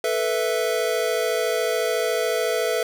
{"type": "chord", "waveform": "square", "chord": "A suspended second", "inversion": "none", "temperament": "equal", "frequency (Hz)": [440, 493.9, 659.3], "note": ["A4", "B4", "E5"], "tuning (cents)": [0, 0, 0], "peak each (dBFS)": -26, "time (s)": [0.04, 2.83], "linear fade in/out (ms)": 2, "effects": []}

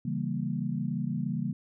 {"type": "chord", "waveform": "sine", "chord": "C# diminished seventh", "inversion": "none", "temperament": "equal", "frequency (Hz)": [138.59, 164.81, 196, 233.1], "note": ["C#3", "E3", "G3", "Bb3"], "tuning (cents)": [0, 0, 0, 0], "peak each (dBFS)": -34, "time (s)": [0.05, 1.53], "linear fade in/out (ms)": 5, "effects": []}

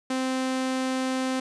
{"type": "tone", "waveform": "sawtooth", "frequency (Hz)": 260.1, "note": "C4", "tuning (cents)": -10, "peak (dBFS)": -21, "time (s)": [0.1, 1.4], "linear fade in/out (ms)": 5, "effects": ["resampled to 22050 Hz", "9-bit"]}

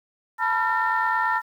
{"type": "tone cluster", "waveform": "sine", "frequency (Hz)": [885, 974, 1371, 1809], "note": ["A5", "B5", "F6", "A6"], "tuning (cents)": [10, -24, -32, 48], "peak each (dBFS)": -25, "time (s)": [0.38, 1.42], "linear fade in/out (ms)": 50, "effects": ["tanh soft clip ceiling -12 dBFS", "9-bit"]}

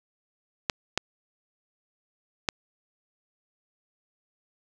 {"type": "clicks", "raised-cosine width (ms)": 0.2, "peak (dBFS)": -6, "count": 3, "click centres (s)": [0.698, 0.976, 2.488], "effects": []}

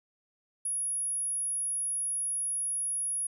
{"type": "tone", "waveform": "sine", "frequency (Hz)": 10460, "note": "E9", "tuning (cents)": -15, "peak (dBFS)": -29, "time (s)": [0.65, 3.27], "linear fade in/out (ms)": 5, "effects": []}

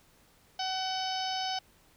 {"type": "harmonic tone with a mistuned harmonic", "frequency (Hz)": 754, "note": "F#5", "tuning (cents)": 32, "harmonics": [1, 2, 3, 4, 5, 6, 7, 8], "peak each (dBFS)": [-33, -43, -47, -38, -43, -42, -39, -48], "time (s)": [0.59, 1.59], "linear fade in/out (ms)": 5, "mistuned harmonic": 7, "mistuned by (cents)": -19, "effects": ["pink hiss -63 dBFS RMS until 1.96 s"]}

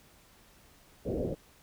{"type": "low-pass noise", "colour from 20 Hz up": "white", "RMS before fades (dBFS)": -33, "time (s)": [1.05, 1.35], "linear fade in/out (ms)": 10, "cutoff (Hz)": 570, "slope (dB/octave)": 48, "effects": ["pink hiss -60 dBFS RMS until 1.62 s"]}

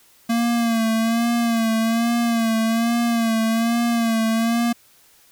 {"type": "tone with vibrato", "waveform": "square", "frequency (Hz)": 229.5, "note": "A#3", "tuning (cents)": -27, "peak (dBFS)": -18, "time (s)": [0.29, 4.73], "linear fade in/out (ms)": 10, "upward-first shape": "sine", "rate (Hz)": 1.2, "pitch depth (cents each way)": 48, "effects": ["white hiss -54 dBFS RMS until 5.31 s"]}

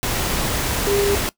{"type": "tone in noise", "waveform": "sine", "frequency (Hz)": 402.7, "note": "G4", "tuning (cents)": 47, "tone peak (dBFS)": -17, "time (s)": [0.87, 1.15], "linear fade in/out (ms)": 0, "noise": "pink", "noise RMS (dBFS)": -22, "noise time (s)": [0.03, 1.29], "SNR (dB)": 2, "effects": ["noise-tail reverb RT60 0.1 s tail -19 dB re dry"]}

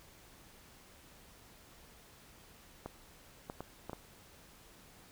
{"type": "clicks", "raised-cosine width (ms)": 1, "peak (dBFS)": -27, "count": 5, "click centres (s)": [2.86, 3.499, 3.606, 3.896, 3.932], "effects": ["pink hiss -59 dBFS RMS until 5.11 s"]}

